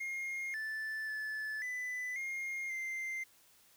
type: tone with pitch steps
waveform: triangle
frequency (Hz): 2135 / 1755 / 1736 / 1997 / 2131 / 2088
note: C7 / A6 / A6 / B6 / C7 / C7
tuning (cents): +34 / -5 / -24 / +19 / +31 / -4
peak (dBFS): -35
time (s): 0-3.24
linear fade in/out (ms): 10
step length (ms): 540
effects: white hiss -65 dBFS RMS until 3.76 s